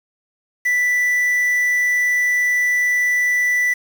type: tone with quantisation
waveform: triangle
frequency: 1975.5 Hz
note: B6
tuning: in tune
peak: -13 dBFS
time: 0.65-3.74 s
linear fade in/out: 10 ms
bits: 6
effects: none